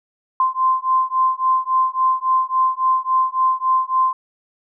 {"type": "beating tone pair", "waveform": "sine", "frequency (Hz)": [1039, 1042.6], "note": ["C6", "C6"], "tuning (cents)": [-12, -6], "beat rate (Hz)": 3.6, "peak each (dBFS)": -18, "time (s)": [0.4, 4.13], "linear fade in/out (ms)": 2, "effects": []}